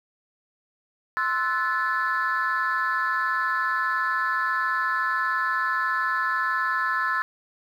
sine chord, F# half-diminished seventh, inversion second, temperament equal with one note detuned, 1046.5 / 1318.5 / 1480 / 1737.8 Hz, C6 / E6 / F#6 / A6, 0 / 0 / 0 / -22 cents, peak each -27 / -26 / -30 / -25 dBFS, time 1.17-7.22 s, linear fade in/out 0 ms, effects tanh soft clip ceiling -16 dBFS + 9-bit

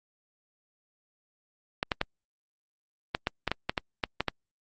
clicks, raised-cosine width 0.3 ms, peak -10 dBFS, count 12, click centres 1.829 / 1.918 / 2.014 / 3.149 / 3.271 / 3.477 / 3.516 / 3.695 / 3.778 / 4.038 / 4.206 / 4.283 s, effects Opus 48 kbps

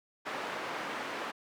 white band-pass noise, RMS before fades -38 dBFS, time 0.25-1.32 s, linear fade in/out 20 ms, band 280 to 1600 Hz, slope 12 dB/octave, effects none

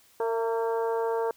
harmonic tone with a mistuned harmonic, 228.4 Hz, A#3, 35 cents flat, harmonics 2 / 3 / 4 / 5 / 6 / 7, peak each -26 / -36 / -32 / -41 / -44 / -45 dBFS, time 0.2-1.31 s, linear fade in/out 2 ms, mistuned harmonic 3, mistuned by -34 cents, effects white hiss -60 dBFS RMS until 1.36 s

